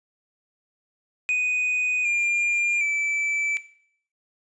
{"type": "tone with pitch steps", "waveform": "triangle", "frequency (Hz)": [2489, 2401, 2317], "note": ["D#7", "D7", "D7"], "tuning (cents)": [0, 38, -24], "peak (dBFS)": -19, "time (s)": [1.29, 3.57], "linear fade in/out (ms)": 0, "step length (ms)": 760, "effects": ["noise-tail reverb RT60 0.6 s tail -17 dB re dry", "resampled to 22050 Hz"]}